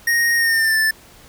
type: tone with pitch glide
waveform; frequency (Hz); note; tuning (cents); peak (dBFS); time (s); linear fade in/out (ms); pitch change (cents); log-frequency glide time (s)
square; 1864.7 to 1760; A#6 to A6; 0 to 0; -15; 0.07-0.91; 5; -100; 0.36-0.78
effects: pink hiss -46 dBFS RMS until 1.28 s